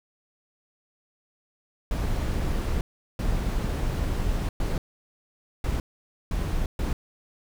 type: noise bursts at uneven times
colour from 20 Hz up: brown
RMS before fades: -26 dBFS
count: 6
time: 1.91-2.81 / 3.19-4.49 / 4.6-4.78 / 5.64-5.8 / 6.31-6.66 / 6.79-6.93 s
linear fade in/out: 2 ms
effects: none